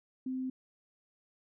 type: tone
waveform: sine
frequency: 258.9 Hz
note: C4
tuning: 18 cents flat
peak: -33 dBFS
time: 0.26-0.5 s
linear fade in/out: 5 ms
effects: none